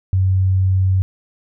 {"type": "tone", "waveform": "sine", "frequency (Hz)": 94.3, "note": "F#2", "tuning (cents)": 33, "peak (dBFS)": -12, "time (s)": [0.13, 1.02], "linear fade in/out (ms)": 0, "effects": []}